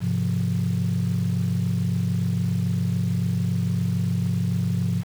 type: chord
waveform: sine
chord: F minor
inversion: first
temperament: equal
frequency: 103.83 / 130.81 / 174.61 Hz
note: Ab2 / C3 / F3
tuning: 0 / 0 / 0 cents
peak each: -24 / -25 / -23 dBFS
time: 0-5.04 s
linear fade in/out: 50 ms
effects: tanh soft clip ceiling -15 dBFS + 7-bit